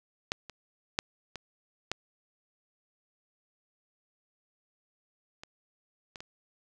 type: clicks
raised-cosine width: 0.2 ms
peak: -12 / -26 / -9 / -22 / -13 / -26 / -25 / -25 dBFS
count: 8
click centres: 0.319 / 0.497 / 0.989 / 1.357 / 1.916 / 5.435 / 6.158 / 6.205 s
effects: none